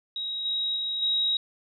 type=tone with level steps; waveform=sine; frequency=3813 Hz; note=A#7; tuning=38 cents sharp; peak=-29 / -25 / -27 / -22 dBFS; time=0.16-1.37 s; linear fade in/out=2 ms; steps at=0.45 / 0.76 / 1.02 s; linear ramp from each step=5 ms; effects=none